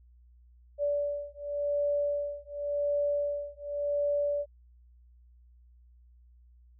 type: beating tone pair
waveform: sine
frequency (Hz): 578 / 578.9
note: D5 / D5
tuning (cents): -28 / -25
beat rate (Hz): 0.9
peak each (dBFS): -31 / -31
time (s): 0.78-4.46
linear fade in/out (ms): 50
effects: added 60 Hz sine -55 dBFS peak until 6.79 s